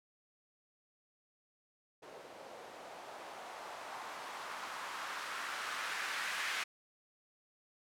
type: noise with low-pass filter sweep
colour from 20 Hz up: violet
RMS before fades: -43 dBFS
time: 2.02-6.64 s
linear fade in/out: 10 ms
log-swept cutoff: 520 to 1800 Hz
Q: 1.6
effects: none